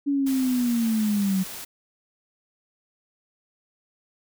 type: linear sweep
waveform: sine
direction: down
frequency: 285.6 to 185 Hz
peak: -20 dBFS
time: 0.06-1.44 s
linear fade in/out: 20 ms
type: noise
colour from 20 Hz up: white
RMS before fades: -37 dBFS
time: 0.26-1.65 s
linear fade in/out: 10 ms
effects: none